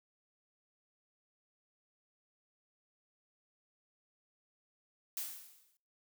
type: noise with exponential decay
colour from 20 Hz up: blue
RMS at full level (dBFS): -37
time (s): 5.17-5.77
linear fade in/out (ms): 1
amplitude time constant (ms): 130
effects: noise-tail reverb RT60 0.6 s tail -26 dB re dry